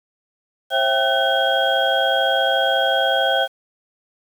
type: tone cluster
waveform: sine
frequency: 536 / 667 / 781 / 1512 / 3257 Hz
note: C5 / E5 / G5 / F#6 / G#7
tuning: +42 / +20 / -7 / +37 / -34 cents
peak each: -22 dBFS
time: 0.7-3.48 s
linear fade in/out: 50 ms
effects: 7-bit